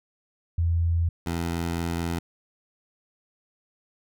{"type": "tone pair in turn", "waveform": ["sine", "15% pulse"], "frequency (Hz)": [84.2, 84.55], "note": ["E2", "E2"], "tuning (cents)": [37, 44], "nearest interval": "unison", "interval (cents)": 7, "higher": "second", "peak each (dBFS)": -20, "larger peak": "neither", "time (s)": [[0.58, 1.09], [1.26, 2.19]], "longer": "second", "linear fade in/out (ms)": 5, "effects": []}